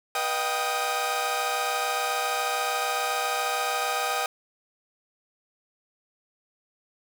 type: tone cluster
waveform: sawtooth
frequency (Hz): 487.4 / 617 / 717 / 784 / 1248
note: B4 / D#5 / F5 / G5 / D#6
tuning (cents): -23 / -15 / +45 / 0 / +5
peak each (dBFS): -31 / -31 / -33 / -25 / -26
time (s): 0.15-4.26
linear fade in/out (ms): 2
effects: none